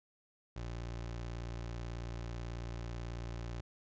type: tone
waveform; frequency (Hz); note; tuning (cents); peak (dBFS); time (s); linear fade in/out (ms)
25% pulse; 58.27; A#1; 0; -36; 0.56-3.61; 5
effects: resampled to 16000 Hz